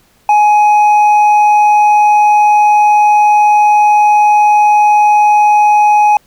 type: tone with hard clipping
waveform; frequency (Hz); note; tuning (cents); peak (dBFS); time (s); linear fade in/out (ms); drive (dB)
sine; 838; G#5; +15; -6; 0.29-6.17; 2; 4
effects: pink hiss -51 dBFS RMS until 6.26 s